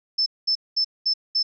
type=tone bursts; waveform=sine; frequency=5274 Hz; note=E8; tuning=in tune; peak=-18 dBFS; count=5; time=0.18-1.43 s; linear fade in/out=10 ms; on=82 ms; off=210 ms; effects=none